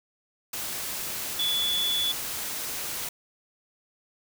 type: tone in noise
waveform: sine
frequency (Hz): 3437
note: A7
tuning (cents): -41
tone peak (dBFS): -24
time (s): 1.39-2.12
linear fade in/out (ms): 5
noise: white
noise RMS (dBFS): -33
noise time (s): 0.53-3.09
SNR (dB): +6
effects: none